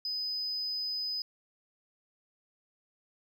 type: tone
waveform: triangle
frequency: 5010 Hz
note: D#8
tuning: 11 cents sharp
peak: -29 dBFS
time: 0.05-1.22 s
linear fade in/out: 2 ms
effects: tanh soft clip ceiling -29 dBFS

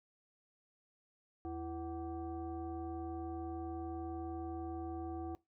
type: tone with frequency modulation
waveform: sine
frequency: 333.7 Hz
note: E4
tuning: 21 cents sharp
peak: -39 dBFS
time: 1.45-5.35 s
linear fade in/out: 0 ms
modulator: 414 Hz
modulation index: 0.98
effects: noise-tail reverb RT60 0.2 s tail -21 dB re dry

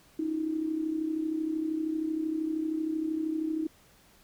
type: tone with amplitude modulation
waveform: sine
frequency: 316 Hz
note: D#4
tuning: 27 cents sharp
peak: -25 dBFS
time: 0.19-3.67 s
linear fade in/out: 5 ms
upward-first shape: sine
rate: 32.9 Hz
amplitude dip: 65%
effects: pink hiss -60 dBFS RMS until 4.23 s

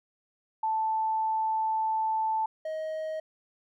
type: tone pair in turn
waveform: sine / triangle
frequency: 880 / 629.4 Hz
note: A5 / D#5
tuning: 0 / +20 cents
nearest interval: tritone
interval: 580 cents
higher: first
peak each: -25 / -29 dBFS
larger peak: first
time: 0.63-2.46 / 2.65-3.2 s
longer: first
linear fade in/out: 5 ms
effects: none

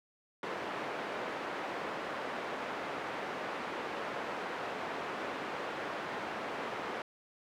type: band-pass noise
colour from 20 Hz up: pink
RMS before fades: -39 dBFS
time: 0.43-7.02 s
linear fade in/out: 2 ms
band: 380 to 1900 Hz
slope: 12 dB/octave
effects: none

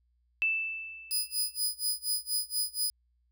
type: tone with exponential decay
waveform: sine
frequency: 2644 Hz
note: E7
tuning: 5 cents sharp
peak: -23 dBFS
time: 0.42-1.57 s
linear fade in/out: 0 ms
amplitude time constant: 250 ms
type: tone with tremolo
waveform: 15% pulse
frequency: 4978 Hz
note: D#8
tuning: in tune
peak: -20 dBFS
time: 1.11-2.9 s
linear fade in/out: 0 ms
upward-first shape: sine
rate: 4.2 Hz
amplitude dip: 95%
effects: added 60 Hz sine -68 dBFS peak until 3.31 s

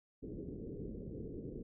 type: low-pass noise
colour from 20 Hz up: white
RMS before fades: -45 dBFS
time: 0.22-1.63 s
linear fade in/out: 10 ms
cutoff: 440 Hz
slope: 48 dB/octave
effects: none

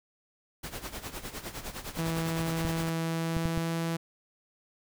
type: noise with tremolo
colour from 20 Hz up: pink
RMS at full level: -37 dBFS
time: 0.63-2.9 s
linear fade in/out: 10 ms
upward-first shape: sine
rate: 9.8 Hz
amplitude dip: 75%
type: tone with pitch glide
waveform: sawtooth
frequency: 163.9 to 165.71 Hz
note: E3 to E3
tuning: -10 to +9 cents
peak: -25 dBFS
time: 1.98-3.97 s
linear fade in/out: 10 ms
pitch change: +19 cents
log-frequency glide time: 3-3.77 s
type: clicks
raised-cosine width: 5 ms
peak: -19 dBFS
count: 4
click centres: 2.65 / 3.367 / 3.456 / 3.576 s
effects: none

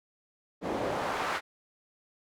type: noise with band-pass filter sweep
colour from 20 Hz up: pink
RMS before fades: -32 dBFS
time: 0.61-1.41 s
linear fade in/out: 50 ms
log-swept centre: 370 to 1400 Hz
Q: 1.1
effects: none

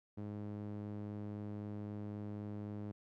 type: tone with band-pass filter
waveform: sawtooth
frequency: 103.83 Hz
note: G#2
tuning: in tune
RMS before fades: -44 dBFS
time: 0.17-2.92 s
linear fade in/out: 10 ms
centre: 240 Hz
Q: 0.9
effects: none

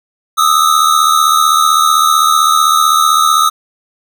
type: tone pair together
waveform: square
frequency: 1226 / 1301.7 Hz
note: D#6 / E6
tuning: -26 / -22 cents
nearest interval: minor second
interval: 104 cents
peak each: -11 dBFS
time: 0.37-3.5 s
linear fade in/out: 20 ms
effects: none

